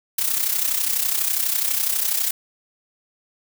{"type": "noise with amplitude modulation", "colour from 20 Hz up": "blue", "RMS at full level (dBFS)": -19, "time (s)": [0.18, 2.31], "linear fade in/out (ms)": 5, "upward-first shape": "sine", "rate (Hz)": 32.1, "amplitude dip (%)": 65, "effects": []}